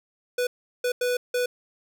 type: tone bursts at uneven times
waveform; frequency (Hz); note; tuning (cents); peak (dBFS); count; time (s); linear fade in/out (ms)
square; 493.5; B4; -1; -23; 4; 0.38-0.47 / 0.84-0.92 / 1.01-1.17 / 1.34-1.46; 5
effects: none